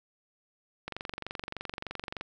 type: click train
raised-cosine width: 0.3 ms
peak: -20 dBFS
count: 32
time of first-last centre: 0.88-2.21 s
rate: 23.3 Hz
effects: none